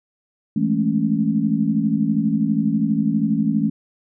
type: chord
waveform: sine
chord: A major seventh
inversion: second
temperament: equal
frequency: 164.81 / 207.7 / 220 / 277.2 Hz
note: E3 / G#3 / A3 / C#4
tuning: 0 / 0 / 0 / 0 cents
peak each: -24 / -22 / -20 / -23 dBFS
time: 0.56-3.7 s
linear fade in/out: 5 ms
effects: none